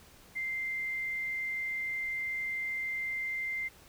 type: tone with quantisation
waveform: sine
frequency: 2089 Hz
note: C7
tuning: 3 cents flat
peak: -32 dBFS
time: 0.35-3.69 s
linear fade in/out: 20 ms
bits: 10
effects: pink hiss -57 dBFS RMS until 3.88 s